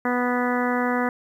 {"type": "harmonic tone", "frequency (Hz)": 246.5, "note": "B3", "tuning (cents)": -3, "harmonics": [1, 2, 3, 4, 5, 6, 7, 8], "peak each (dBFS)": [-24, -27, -29, -30, -31, -32, -32, -33], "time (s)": [0.05, 1.09], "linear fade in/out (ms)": 2, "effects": ["9-bit"]}